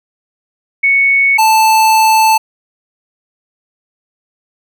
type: tone pair in turn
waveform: sine / square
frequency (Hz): 2217 / 879.8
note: C#7 / A5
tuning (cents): 0 / 0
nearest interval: octave + major third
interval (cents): 1600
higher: first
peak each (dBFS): -7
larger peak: neither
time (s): 0.83-1.38 / 1.38-2.38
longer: second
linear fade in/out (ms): 10
effects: none